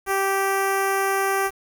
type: tone with notch filter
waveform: 10% pulse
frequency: 390 Hz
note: G4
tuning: 9 cents flat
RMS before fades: -22 dBFS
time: 0.06-1.51 s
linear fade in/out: 50 ms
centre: 4000 Hz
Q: 0.67
effects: 7-bit